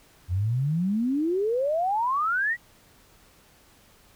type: exponential sweep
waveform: sine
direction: up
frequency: 84.9 to 1974 Hz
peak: -22 dBFS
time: 0.28-2.57 s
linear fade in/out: 50 ms
effects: pink hiss -57 dBFS RMS until 4.15 s